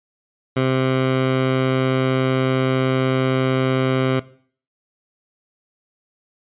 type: tone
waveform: 15% pulse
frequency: 130.81 Hz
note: C3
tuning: in tune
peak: -10 dBFS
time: 0.56-4.2 s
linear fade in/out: 10 ms
effects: noise-tail reverb RT60 0.5 s tail -18 dB re dry + resampled to 8000 Hz